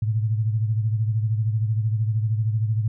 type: beating tone pair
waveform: sine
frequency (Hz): 108.3 / 121.3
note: A2 / B2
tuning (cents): -27 / -31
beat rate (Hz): 13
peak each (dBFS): -20 / -28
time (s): 0.02-2.88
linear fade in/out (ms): 5
effects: none